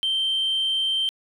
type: tone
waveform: sine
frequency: 3129 Hz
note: G7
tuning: 4 cents flat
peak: -19 dBFS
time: 0.03-1.09 s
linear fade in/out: 0 ms
effects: tanh soft clip ceiling -18 dBFS + 10-bit